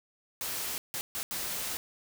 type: noise bursts at uneven times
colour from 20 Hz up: white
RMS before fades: -35 dBFS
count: 4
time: 0.41-0.78 / 0.94-1.01 / 1.15-1.23 / 1.31-1.77 s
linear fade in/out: 0 ms
effects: none